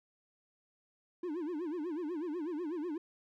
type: tone with vibrato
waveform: triangle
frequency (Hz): 326.1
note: E4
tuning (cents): -19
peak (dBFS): -33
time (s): 1.23-2.98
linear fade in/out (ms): 5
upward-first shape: sine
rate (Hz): 8.1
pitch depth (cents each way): 200
effects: none